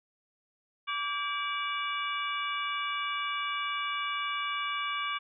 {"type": "harmonic tone with a mistuned harmonic", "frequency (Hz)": 578, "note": "D5", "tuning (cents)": -28, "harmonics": [2, 3, 4, 5, 6], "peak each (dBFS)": [-33, -40, -36, -39, -41], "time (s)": [0.87, 5.19], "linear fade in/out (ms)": 20, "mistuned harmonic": 3, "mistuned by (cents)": -140, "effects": []}